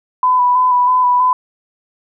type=tone with vibrato; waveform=sine; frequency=997 Hz; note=B5; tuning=16 cents sharp; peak=-9 dBFS; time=0.23-1.33 s; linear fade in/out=2 ms; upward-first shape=square; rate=3.1 Hz; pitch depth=19 cents each way; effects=none